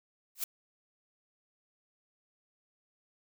blue noise with exponential growth, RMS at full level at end -27 dBFS, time 0.35-0.44 s, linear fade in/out 5 ms, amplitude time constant 19 ms, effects none

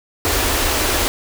pink band-stop noise, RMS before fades -18 dBFS, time 0.25-1.08 s, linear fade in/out 0 ms, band 100 to 250 Hz, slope 48 dB/octave, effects none

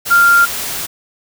sine tone in noise, 1392 Hz, F6, 6 cents flat, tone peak -6 dBFS, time 0.1-0.46 s, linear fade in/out 20 ms, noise white, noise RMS -22 dBFS, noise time 0.05-0.87 s, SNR +13 dB, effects none

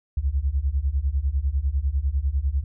sine beating tone pair, 63.6 / 73.6 Hz, C2 / D2, -48 / +4 cents, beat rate 10 Hz, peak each -24 / -23 dBFS, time 0.17-2.64 s, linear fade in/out 5 ms, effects none

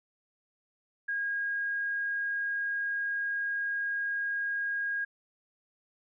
sine tone, 1632 Hz, G#6, 31 cents flat, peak -29 dBFS, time 1.08-5.05 s, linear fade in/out 10 ms, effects none

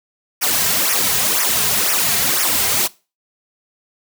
white noise with flanger, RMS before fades -17 dBFS, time 0.41-2.88 s, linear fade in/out 20 ms, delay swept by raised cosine 0.24 to 3.54 ms, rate 2 Hz, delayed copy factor -0.9, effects noise-tail reverb RT60 0.3 s tail -21 dB re dry

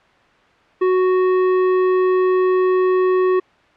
sine tone with tanh clipping, 370 Hz, F#4, in tune, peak -15 dBFS, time 0.81-3.4 s, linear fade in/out 10 ms, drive 15 dB, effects white hiss -52 dBFS RMS until 3.76 s + low-pass 2000 Hz 12 dB/octave

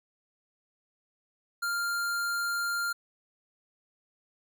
square tone, 1396.9 Hz, F6, in tune, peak -29 dBFS, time 1.62-2.93 s, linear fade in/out 10 ms, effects none

